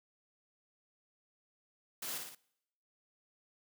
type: noise with echo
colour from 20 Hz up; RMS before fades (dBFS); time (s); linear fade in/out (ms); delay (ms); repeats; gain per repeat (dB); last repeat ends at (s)
white; -41; 2.02-2.18; 5; 57; 3; -4; 2.351
effects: noise-tail reverb RT60 0.8 s tail -24 dB re dry + high-pass 150 Hz 12 dB/octave